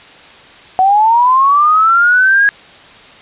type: linear sweep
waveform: sine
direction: up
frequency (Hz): 739 to 1661.2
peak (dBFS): -6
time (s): 0.79-2.49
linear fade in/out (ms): 0
effects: white hiss -38 dBFS RMS until 3.21 s + resampled to 8000 Hz